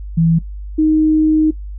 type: tone pair in turn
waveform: sine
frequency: 164.81 / 311.1 Hz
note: E3 / D#4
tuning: 0 / 0 cents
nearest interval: major seventh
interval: 1100 cents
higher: second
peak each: -9 dBFS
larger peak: neither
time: 0.17-0.39 / 0.78-1.51 s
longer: second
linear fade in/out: 10 ms
effects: noise-tail reverb RT60 0.1 s tail -19 dB re dry + added 50 Hz sine -25 dBFS peak until 1.78 s